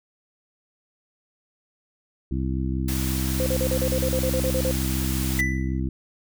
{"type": "harmonic tone", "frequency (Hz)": 65.41, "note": "C2", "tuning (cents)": 0, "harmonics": [1, 2, 3, 4, 5], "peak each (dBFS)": [-26, -29, -31, -32, -33], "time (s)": [2.31, 5.89], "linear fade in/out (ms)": 5}
{"type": "noise", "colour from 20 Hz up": "white", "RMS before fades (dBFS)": -32, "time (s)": [2.88, 5.41], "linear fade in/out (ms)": 5}
{"type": "tone bursts", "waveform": "sine", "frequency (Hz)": 517, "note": "C5", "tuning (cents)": -21, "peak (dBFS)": -23, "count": 13, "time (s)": [3.4, 4.711], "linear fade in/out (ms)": 0, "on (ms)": 63, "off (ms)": 41}
{"type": "tone with exponential decay", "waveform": "triangle", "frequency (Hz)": 1987, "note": "B6", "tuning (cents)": 10, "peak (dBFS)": -17, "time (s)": [5.39, 5.8], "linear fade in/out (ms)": 2, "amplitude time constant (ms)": 89}
{"effects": []}